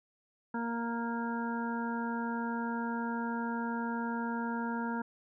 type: harmonic tone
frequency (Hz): 233.1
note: A#3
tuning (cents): 0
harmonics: 1 / 2 / 3 / 4 / 6 / 7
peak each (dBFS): -34 / -43 / -48 / -38 / -42 / -46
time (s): 0.54-5.02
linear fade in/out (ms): 5
effects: none